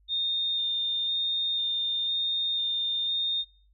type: tone with vibrato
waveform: sine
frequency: 3645 Hz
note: A#7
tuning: 40 cents flat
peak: -25 dBFS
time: 0.08-3.45 s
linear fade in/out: 50 ms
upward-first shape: square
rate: 1 Hz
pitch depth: 8 cents each way
effects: noise-tail reverb RT60 0.4 s tail -20 dB re dry + added 50 Hz sine -59 dBFS peak until 3.73 s